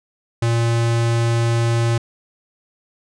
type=tone; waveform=square; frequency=116.54 Hz; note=A#2; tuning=in tune; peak=-16 dBFS; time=0.42-1.98 s; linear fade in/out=5 ms; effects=resampled to 22050 Hz